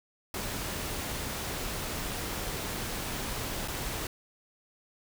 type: noise with dropouts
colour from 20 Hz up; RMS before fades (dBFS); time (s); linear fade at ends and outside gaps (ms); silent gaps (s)
pink; -35; 0.34-4.07; 2; 3.677-3.682
effects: none